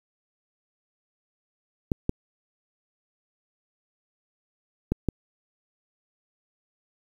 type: clicks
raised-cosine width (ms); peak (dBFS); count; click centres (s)
3; -10; 4; 1.918 / 2.094 / 4.92 / 5.087
effects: 8-bit